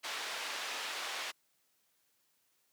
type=band-pass noise; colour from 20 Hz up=white; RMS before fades=-40 dBFS; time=0.03-1.32 s; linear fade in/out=20 ms; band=580 to 3800 Hz; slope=12 dB/octave; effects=white hiss -75 dBFS RMS until 2.72 s + high-pass 100 Hz 12 dB/octave